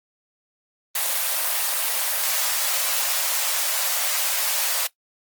white high-pass noise, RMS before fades -23 dBFS, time 0.95-4.87 s, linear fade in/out 5 ms, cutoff 510 Hz, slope 96 dB/octave, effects noise-tail reverb RT60 0.1 s tail -18 dB re dry + Opus 24 kbps

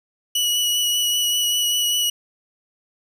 sawtooth tone with vibrato, 2934 Hz, F#7, 15 cents flat, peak -15 dBFS, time 0.35-2.1 s, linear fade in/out 5 ms, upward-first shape triangle, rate 5.1 Hz, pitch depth 19 cents each way, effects none

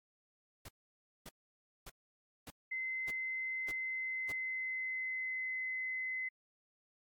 pink noise bursts, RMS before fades -49 dBFS, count 7, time 0.65-4.322 s, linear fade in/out 5 ms, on 36 ms, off 570 ms
sine tone with pitch glide, 2059 to 2041 Hz, C7 to C7, -28 to -44 cents, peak -36 dBFS, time 2.71-6.29 s, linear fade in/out 10 ms, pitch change -16 cents, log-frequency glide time 3.79-5.61 s
effects AAC 64 kbps

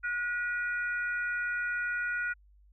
harmonic tone, 483.7 Hz, B4, 36 cents flat, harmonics 3 / 4 / 5, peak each -30 / -40 / -42 dBFS, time 0.03-2.34 s, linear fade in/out 20 ms, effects added 50 Hz sine -57 dBFS peak until 2.72 s

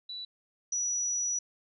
sine tone pair in turn, 3951 / 5870 Hz, B7 / F#8, 0 / -15 cents, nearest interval perfect fifth, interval 685 cents, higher second, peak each -37 / -28 dBFS, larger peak second, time 0.09-0.25 / 0.72-1.39 s, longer second, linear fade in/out 5 ms, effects none

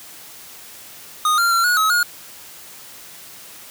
square tone with pitch steps, 1238 / 1387 / 1366 / 1452 / 1281 / 1435 Hz, D#6 / F6 / F6 / F#6 / E6 / F6, -9 / -12 / -39 / -33 / -50 / +47 cents, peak -15 dBFS, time 1.25-2.03 s, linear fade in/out 2 ms, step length 130 ms, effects white hiss -40 dBFS RMS until 3.7 s + high-pass 80 Hz 12 dB/octave

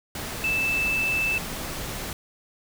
sine tone in noise, 2637 Hz, E7, in tune, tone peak -22 dBFS, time 0.44-1.38 s, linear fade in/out 2 ms, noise pink, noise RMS -33 dBFS, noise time 0.15-2.13 s, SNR +8 dB, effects none

